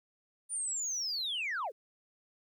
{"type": "linear sweep", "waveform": "sine", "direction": "down", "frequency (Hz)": [9397, 370], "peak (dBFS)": -31, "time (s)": [0.49, 1.72], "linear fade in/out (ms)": 50, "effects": ["tanh soft clip ceiling -30 dBFS", "12-bit"]}